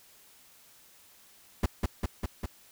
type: noise with echo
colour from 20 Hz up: brown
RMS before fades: -24 dBFS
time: 1.63-1.66 s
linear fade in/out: 5 ms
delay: 200 ms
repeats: 4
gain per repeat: -2 dB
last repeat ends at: 2.46 s
effects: white hiss -58 dBFS RMS until 2.71 s